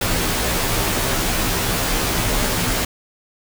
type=noise with comb filter; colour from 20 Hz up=pink; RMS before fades=-20 dBFS; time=0.01-2.85 s; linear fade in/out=5 ms; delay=14 ms; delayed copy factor=-0.8; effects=none